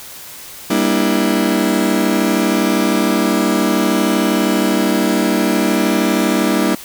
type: chord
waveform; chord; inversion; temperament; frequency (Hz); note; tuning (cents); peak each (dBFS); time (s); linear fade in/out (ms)
35% pulse; E half-diminished seventh; first; just; 197.78 / 237.3 / 296.7 / 329.6; G3 / Bb3 / D4 / E4; +16 / +31 / +18 / 0; -17; 0.7-6.75; 5
effects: white hiss -34 dBFS RMS until 6.84 s